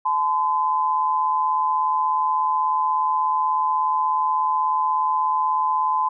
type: tone pair together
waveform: sine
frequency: 863 / 1019.5 Hz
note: A5 / C6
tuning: -34 / -45 cents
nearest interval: minor third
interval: 289 cents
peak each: -24 / -19 dBFS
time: 0.05-6.09 s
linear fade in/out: 10 ms
effects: none